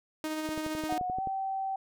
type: tone with tremolo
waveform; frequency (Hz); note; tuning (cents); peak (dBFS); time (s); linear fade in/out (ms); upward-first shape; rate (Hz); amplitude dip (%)
sawtooth; 311.1; D#4; 0; -27; 0.24-0.98; 0; sine; 15; 30
type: click train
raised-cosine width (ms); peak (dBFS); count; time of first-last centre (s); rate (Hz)
2; -26; 10; 0.49-1.273; 11.5
type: tone with pitch glide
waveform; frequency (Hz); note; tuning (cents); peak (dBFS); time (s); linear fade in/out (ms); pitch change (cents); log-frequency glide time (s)
sine; 730 to 772.5; F#5 to G5; -24 to -26; -30; 0.89-1.76; 5; +98; 1.09-1.23
effects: none